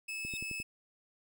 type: tone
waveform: 40% pulse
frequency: 2602 Hz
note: E7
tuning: 23 cents flat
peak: -36 dBFS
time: 0.08-0.63 s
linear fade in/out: 10 ms
type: tone with exponential growth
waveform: sawtooth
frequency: 3701 Hz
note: A#7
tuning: 13 cents flat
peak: -37 dBFS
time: 0.23-0.37 s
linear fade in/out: 2 ms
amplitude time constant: 30 ms
type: click train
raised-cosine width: 3 ms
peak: -32 dBFS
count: 5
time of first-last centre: 0.25-0.601 s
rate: 11.4 Hz
effects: none